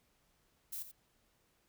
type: noise with echo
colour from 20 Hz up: violet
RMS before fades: -42 dBFS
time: 0.72-0.83 s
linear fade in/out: 10 ms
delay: 87 ms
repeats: 1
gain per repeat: -11 dB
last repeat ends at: 0.917 s
effects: pink hiss -74 dBFS RMS until 1.68 s